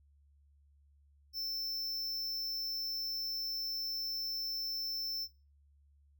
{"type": "tone", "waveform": "square", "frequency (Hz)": 5330, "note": "E8", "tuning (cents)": 18, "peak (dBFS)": -36, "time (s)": [1.33, 5.28], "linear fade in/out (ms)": 50, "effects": ["noise-tail reverb RT60 0.3 s tail -19 dB re dry", "added 71 Hz sine -63 dBFS peak until 6.19 s"]}